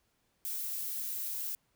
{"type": "noise", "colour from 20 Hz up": "violet", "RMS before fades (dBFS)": -37, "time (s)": [0.45, 1.55], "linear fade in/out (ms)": 0, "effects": ["pink hiss -75 dBFS RMS until 1.75 s"]}